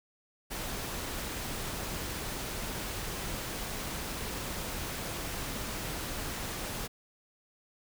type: noise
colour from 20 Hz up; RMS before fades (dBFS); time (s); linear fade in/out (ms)
pink; -37; 0.5-6.88; 20
effects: none